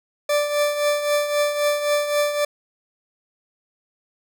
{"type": "tone with tremolo", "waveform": "40% pulse", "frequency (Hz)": 587, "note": "D5", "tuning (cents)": -1, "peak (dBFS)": -15, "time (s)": [0.29, 2.45], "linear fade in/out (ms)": 5, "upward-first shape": "triangle", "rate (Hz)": 3.8, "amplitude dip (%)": 65, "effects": []}